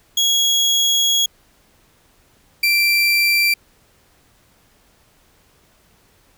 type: tone pair in turn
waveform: 30% pulse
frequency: 3322 / 2353 Hz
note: G#7 / D7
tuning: 0 / +3 cents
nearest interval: tritone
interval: 597 cents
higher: first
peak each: -11 dBFS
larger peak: neither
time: 0.17-1.26 / 2.63-3.54 s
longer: first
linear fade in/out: 5 ms
effects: pink hiss -56 dBFS RMS until 6.37 s